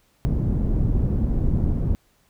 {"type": "low-pass noise", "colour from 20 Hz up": "pink", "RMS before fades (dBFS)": -21, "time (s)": [0.25, 1.95], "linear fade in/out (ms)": 0, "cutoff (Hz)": 210, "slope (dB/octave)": 12, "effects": ["pink hiss -63 dBFS RMS until 2.29 s"]}